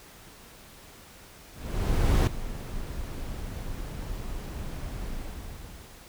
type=noise with ADSR envelope; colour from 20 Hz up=brown; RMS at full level=-19 dBFS; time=1.52-6.03 s; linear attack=750 ms; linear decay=6 ms; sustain=-16 dB; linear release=920 ms; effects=pink hiss -50 dBFS RMS until 6.08 s